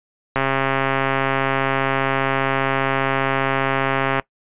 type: click train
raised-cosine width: 0.5 ms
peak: -4 dBFS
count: 519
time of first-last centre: 0.36-4.197 s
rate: 135 Hz
effects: noise-tail reverb RT60 0.1 s tail -21 dB re dry + resampled to 8000 Hz